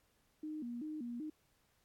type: tone with vibrato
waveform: sine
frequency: 271 Hz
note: C#4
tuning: 39 cents flat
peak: -40 dBFS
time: 0.43-1.3 s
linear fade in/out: 5 ms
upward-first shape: square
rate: 2.6 Hz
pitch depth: 220 cents each way
effects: pink hiss -75 dBFS RMS until 1.84 s + AAC 64 kbps